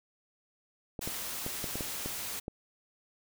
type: clicks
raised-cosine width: 2 ms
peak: -23 dBFS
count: 8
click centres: 0.992 / 1.075 / 1.464 / 1.642 / 1.756 / 1.808 / 2.06 / 2.481 s
type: noise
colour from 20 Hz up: white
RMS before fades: -38 dBFS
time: 1.01-2.4 s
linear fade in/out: 10 ms
effects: none